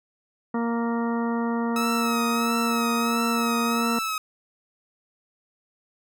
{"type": "harmonic tone", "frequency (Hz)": 233.1, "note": "A#3", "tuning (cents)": 0, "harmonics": [1, 2, 3, 4, 5, 6, 8], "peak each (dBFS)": [-24, -31, -36, -33, -36, -39, -42], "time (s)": [0.54, 3.99], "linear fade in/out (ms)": 5}
{"type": "tone with vibrato", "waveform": "sawtooth", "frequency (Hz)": 1291, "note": "E6", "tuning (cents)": -37, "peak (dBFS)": -22, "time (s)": [1.76, 4.18], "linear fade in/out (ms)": 2, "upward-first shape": "sine", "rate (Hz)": 1.5, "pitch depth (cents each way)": 52}
{"effects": []}